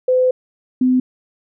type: tone pair in turn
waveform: sine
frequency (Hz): 509 / 254.5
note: C5 / C4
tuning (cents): -48 / -48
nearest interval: octave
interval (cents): 1200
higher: first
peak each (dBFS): -11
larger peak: neither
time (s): 0.08-0.31 / 0.81-1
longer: first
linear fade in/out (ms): 5
effects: none